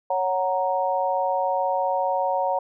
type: chord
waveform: sine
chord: F# major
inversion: second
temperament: equal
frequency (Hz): 554.4 / 740 / 932.3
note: C#5 / F#5 / A#5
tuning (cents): 0 / 0 / 0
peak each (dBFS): -25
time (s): 0.1-2.59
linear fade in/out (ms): 5
effects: none